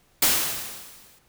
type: noise with exponential decay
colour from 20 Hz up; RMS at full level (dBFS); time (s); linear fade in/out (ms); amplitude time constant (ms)
white; -17; 0.22-1.19; 5; 210
effects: pink hiss -62 dBFS RMS until 1.28 s